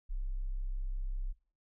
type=tone; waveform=sine; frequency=32.7 Hz; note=C1; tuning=in tune; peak=-33 dBFS; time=0.09-1.33 s; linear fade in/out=20 ms; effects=noise-tail reverb RT60 0.4 s tail -20 dB re dry